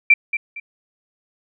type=tone with echo; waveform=sine; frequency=2349 Hz; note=D7; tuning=in tune; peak=-7 dBFS; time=0.1-0.14 s; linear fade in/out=5 ms; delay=230 ms; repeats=2; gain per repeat=-11 dB; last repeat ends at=0.6 s; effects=none